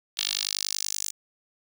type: tone with high-pass filter sweep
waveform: 10% pulse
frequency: 50.4 Hz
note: G1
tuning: 49 cents sharp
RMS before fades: -30 dBFS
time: 0.17-1.11 s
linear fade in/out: 10 ms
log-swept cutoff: 3600 to 6800 Hz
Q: 2.5
effects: none